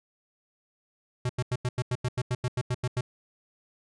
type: tone bursts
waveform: square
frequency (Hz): 124.6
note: B2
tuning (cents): +16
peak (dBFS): -26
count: 14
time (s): 1.25-3.01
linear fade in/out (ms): 5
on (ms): 44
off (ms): 88
effects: resampled to 22050 Hz